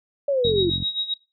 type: linear sweep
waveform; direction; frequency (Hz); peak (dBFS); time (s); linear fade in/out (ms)
sine; down; 577 to 328.5; -18; 0.28-0.7; 5
type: tone with tremolo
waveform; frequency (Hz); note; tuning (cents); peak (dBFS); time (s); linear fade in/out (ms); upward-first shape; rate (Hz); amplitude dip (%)
sine; 3802; A#7; +33; -21; 0.44-1.14; 5; sine; 7.6; 80
type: click train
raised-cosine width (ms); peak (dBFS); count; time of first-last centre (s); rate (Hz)
5; -15; 18; 0.45-0.824; 45.4
effects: noise-tail reverb RT60 0.3 s tail -22 dB re dry + high-pass 80 Hz 12 dB/octave